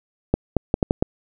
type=clicks; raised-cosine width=2 ms; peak=-3 dBFS; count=6; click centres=0.34 / 0.567 / 0.741 / 0.828 / 0.909 / 1.025 s; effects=none